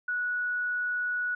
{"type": "tone", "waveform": "sine", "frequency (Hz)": 1468, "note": "F#6", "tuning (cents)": -14, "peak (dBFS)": -27, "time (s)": [0.08, 1.35], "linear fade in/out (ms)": 5, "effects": []}